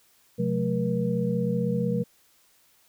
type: tone cluster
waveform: sine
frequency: 129.5 / 180 / 215.6 / 478.2 Hz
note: C3 / F#3 / A3 / A#4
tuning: -17 / -47 / -35 / +44 cents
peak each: -30 / -27 / -29 / -29 dBFS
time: 0.38-2.04 s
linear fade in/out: 20 ms
effects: white hiss -62 dBFS RMS until 2.88 s